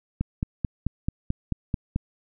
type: click train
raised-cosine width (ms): 5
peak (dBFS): -12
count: 9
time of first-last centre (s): 0.21-1.961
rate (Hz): 4.57
effects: none